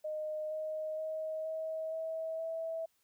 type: tone with pitch steps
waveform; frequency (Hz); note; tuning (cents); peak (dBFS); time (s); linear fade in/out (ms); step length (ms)
sine; 616 / 623.2 / 630.4 / 637.7 / 645.1 / 652.6; D#5 / D#5 / D#5 / D#5 / E5 / E5; -17 / +3 / +23 / +42 / -38 / -18; -35; 0.04-2.86; 10; 470
effects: white hiss -75 dBFS RMS until 3.03 s